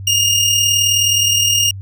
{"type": "tone with amplitude modulation", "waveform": "25% pulse", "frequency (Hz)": 2837, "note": "F7", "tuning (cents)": 27, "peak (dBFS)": -6, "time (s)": [0.07, 1.71], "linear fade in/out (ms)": 5, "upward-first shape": "sine", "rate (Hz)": 39.2, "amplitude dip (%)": 40, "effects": ["added 97 Hz sine -26 dBFS peak until 1.81 s"]}